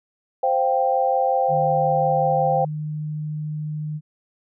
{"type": "chord", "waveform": "sine", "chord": "C suspended fourth", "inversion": "none", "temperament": "equal", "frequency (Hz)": [523.3, 698.5, 784], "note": ["C5", "F5", "G5"], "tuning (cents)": [0, 0, 0], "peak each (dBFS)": [-21, -24, -20], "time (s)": [0.43, 2.65], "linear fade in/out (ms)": 5}
{"type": "tone", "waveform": "sine", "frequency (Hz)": 152.3, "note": "D#3", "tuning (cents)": -37, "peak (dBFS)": -25, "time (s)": [1.48, 4.01], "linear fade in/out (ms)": 50}
{"effects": []}